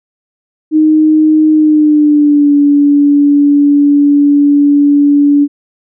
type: tone with pitch glide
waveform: sine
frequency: 310 to 287.6 Hz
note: D#4 to D4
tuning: -6 to -36 cents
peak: -4 dBFS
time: 0.71-5.48 s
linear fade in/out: 50 ms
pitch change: -130 cents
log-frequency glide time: 1.51-2.54 s
effects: none